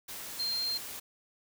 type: tone in noise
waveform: sine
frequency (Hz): 4186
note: C8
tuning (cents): 0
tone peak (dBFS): -30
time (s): 0.39-0.78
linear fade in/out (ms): 10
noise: white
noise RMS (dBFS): -42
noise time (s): 0.08-1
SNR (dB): +9
effects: none